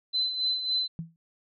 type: tone with tremolo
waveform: sine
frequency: 4042 Hz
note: B7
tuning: 39 cents sharp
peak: -23 dBFS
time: 0.13-0.88 s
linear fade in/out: 20 ms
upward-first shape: sine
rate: 3.6 Hz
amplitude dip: 60%
type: tone with exponential decay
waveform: sine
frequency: 164.81 Hz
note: E3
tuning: in tune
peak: -28 dBFS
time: 0.99-1.16 s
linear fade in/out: 0 ms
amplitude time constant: 36 ms
effects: none